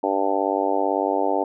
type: harmonic tone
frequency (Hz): 98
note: G2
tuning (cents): 0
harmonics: 3 / 4 / 5 / 6 / 7 / 8 / 9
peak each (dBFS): -27 / -27 / -27 / -27 / -27 / -27 / -27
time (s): 0.03-1.44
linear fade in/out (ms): 5
effects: none